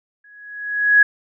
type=tone with exponential growth; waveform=sine; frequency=1671 Hz; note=G#6; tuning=10 cents sharp; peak=-6 dBFS; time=0.24-1.03 s; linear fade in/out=5 ms; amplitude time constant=170 ms; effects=none